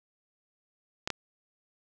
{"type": "clicks", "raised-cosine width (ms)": 0.2, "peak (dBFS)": -13, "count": 2, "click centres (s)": [1.075, 1.103], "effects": []}